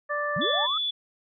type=harmonic tone; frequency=587.3 Hz; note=D5; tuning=in tune; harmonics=1 / 2 / 3; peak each=-30 / -30 / -30 dBFS; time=0.09-0.67 s; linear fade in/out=20 ms
type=linear sweep; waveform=sine; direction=up; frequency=123.47 to 1318.5 Hz; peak=-28 dBFS; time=0.36-0.78 s; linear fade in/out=5 ms
type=tone; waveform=sine; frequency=3447 Hz; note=A7; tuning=36 cents flat; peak=-25 dBFS; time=0.41-0.91 s; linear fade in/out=10 ms
effects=none